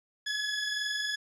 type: tone pair together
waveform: 20% pulse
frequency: 1677.5 / 1699 Hz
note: G#6 / G#6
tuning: +17 / +39 cents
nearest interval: unison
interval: 22 cents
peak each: -33 / -26 dBFS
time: 0.26-1.16 s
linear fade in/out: 10 ms
effects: resampled to 22050 Hz